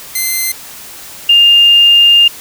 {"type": "tone pair in turn", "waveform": ["5% pulse", "sine"], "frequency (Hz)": [2071, 2810], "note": ["C7", "F7"], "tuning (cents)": [-18, 10], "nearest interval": "perfect fourth", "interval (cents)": 528, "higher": "second", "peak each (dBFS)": -3, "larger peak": "neither", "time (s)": [[0.15, 0.52], [1.29, 2.28]], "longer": "second", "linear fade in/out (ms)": 5, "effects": ["white hiss -31 dBFS RMS until 2.4 s"]}